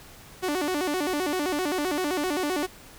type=tone with vibrato; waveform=sawtooth; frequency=329.6 Hz; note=E4; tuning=in tune; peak=-21 dBFS; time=0.42-2.67 s; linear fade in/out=20 ms; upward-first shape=square; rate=7.7 Hz; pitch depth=200 cents each way; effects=pink hiss -48 dBFS RMS until 2.98 s